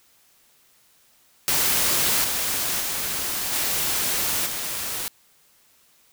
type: noise with level steps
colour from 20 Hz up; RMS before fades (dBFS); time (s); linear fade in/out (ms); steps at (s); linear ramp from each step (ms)
white; -21 / -25 / -27 / -24 / -29; 1.48-5.08; 0; 2.24 / 2.8 / 3.52 / 4.46; 5
effects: white hiss -59 dBFS RMS until 6.12 s